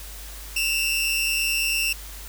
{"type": "tone pair together", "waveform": "sawtooth", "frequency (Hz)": [2637, 2786], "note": ["E7", "F7"], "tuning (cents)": [0, -5], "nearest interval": "minor second", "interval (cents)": 95, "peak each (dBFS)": -21, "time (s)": [0.56, 1.93], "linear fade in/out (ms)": 5, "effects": ["added 50 Hz sine -38 dBFS peak until 2.28 s", "white hiss -41 dBFS RMS until 2.28 s"]}